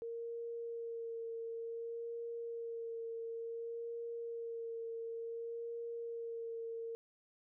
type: tone with vibrato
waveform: sine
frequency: 462.1 Hz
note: A#4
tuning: 15 cents flat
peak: -40 dBFS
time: 0.02-6.95 s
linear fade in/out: 0 ms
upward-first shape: sine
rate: 0.56 Hz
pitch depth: 16 cents each way
effects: none